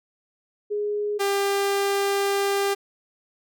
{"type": "tone pair in turn", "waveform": ["sine", "sawtooth"], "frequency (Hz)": [415.3, 398.2], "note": ["G#4", "G4"], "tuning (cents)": [0, 27], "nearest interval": "minor second", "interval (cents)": 73, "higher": "first", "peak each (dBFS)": [-23, -17], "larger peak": "second", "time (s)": [[0.7, 1.19], [1.19, 2.75]], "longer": "second", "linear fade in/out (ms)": 20, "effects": []}